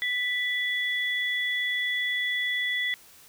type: tone pair together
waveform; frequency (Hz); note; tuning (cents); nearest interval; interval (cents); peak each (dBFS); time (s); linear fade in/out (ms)
sine; 1975.5 / 3398; B6 / G#7; 0 / +39; major sixth; 939; -26 / -31; 0.02-2.94; 0
effects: white hiss -53 dBFS RMS until 3.28 s